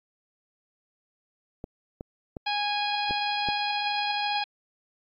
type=clicks; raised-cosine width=2 ms; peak=-22 dBFS; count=5; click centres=1.641 / 2.009 / 2.368 / 3.109 / 3.487 s
type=harmonic tone; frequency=826 Hz; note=G#5; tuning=10 cents flat; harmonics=1 / 2 / 3 / 4 / 5 / 6; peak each=-28 / -36 / -33 / -34 / -35 / -38 dBFS; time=2.46-4.44 s; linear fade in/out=10 ms
effects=AAC 32 kbps